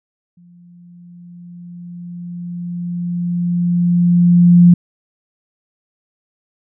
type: tone with exponential growth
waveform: sine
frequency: 174.61 Hz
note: F3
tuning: in tune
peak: -3 dBFS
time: 0.37-4.74 s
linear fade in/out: 5 ms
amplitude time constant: 950 ms
effects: none